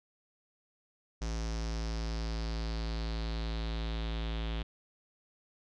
square tone with low-pass filter sweep, 55.6 Hz, A1, 19 cents sharp, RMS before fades -35 dBFS, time 1.21-4.63 s, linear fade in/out 10 ms, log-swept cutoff 5900 to 3400 Hz, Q 4, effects none

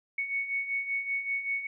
sine beating tone pair, 2217 / 2222.2 Hz, C#7 / C#7, 0 / +4 cents, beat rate 5.2 Hz, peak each -36 / -30 dBFS, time 0.18-1.67 s, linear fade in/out 5 ms, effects none

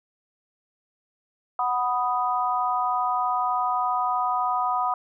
sine chord, B major, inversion second, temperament equal, 740 / 987.8 / 1244.5 Hz, F#5 / B5 / D#6, 0 / 0 / 0 cents, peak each -26 dBFS, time 1.59-4.94 s, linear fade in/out 2 ms, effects none

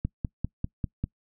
click train, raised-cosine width 5 ms, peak -15 dBFS, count 6, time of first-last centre 0.05-1.04 s, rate 5.05 Hz, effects noise-tail reverb RT60 0.1 s tail -24 dB re dry

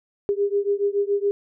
sine beating tone pair, 400.9 / 408 Hz, G4 / G#4, +39 / -31 cents, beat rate 7.1 Hz, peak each -22 / -23 dBFS, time 0.29-1.31 s, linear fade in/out 0 ms, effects none

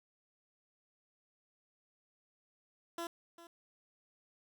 15% pulse tone with echo, 338.8 Hz, E4, 48 cents sharp, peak -32 dBFS, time 2.98-3.07 s, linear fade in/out 2 ms, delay 400 ms, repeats 1, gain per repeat -15 dB, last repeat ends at 3.47 s, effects none

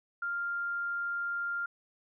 sine tone, 1396.9 Hz, F6, in tune, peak -31 dBFS, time 0.22-1.66 s, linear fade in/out 5 ms, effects none

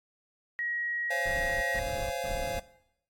sine tone, 1900 Hz, A#6, 33 cents sharp, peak -30 dBFS, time 0.59-1.79 s, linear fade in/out 0 ms
square chord, Db major seventh, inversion third, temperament just, 519.7 / 554.4 / 693 / 831.5 Hz, C5 / Db5 / F5 / Ab5, -12 / 0 / -14 / +2 cents, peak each -38 / -38 / -36 / -41 dBFS, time 1.1-2.6 s, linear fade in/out 10 ms
brown noise bursts, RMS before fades -38 dBFS, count 3, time 1.25-2.6 s, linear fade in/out 10 ms, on 370 ms, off 120 ms
effects noise-tail reverb RT60 0.8 s tail -19 dB re dry + AAC 64 kbps

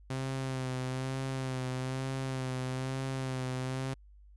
sawtooth tone with vibrato, 130.81 Hz, C3, in tune, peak -29 dBFS, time 0.1-3.94 s, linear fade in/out 5 ms, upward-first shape sine, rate 1.1 Hz, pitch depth 32 cents each way, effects added 50 Hz sine -53 dBFS peak until 4.36 s + resampled to 24000 Hz

